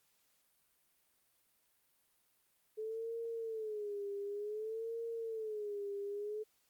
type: tone with vibrato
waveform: sine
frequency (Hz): 430.4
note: A4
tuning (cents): -38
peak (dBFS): -38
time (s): 2.77-6.44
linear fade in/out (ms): 20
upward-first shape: sine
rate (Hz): 0.55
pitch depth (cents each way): 120
effects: white hiss -75 dBFS RMS until 6.69 s + Opus 48 kbps